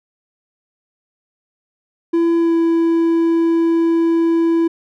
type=tone with pitch glide; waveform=triangle; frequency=335.7 to 332.2 Hz; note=E4 to E4; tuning=+32 to +13 cents; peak=-10 dBFS; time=2.13-4.68 s; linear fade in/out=10 ms; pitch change=-19 cents; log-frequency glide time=2.38-2.54 s; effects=none